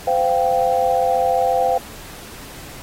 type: chord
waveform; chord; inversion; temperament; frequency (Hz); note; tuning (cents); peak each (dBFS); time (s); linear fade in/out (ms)
sine; C suspended fourth; none; equal with one note detuned; 514.6 / 698.5 / 784; C5 / F5 / G5; -29 / 0 / 0; -19; 0.07-1.78; 5
effects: pink hiss -38 dBFS RMS until 2.82 s + AAC 48 kbps